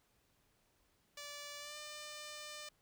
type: tone with pitch glide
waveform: 5% pulse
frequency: 581 to 598.7 Hz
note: D5 to D5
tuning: -19 to +33 cents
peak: -35 dBFS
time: 1.17-2.69 s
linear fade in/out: 5 ms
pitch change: +52 cents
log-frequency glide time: 1.59-1.77 s
effects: pink hiss -75 dBFS RMS until 2.81 s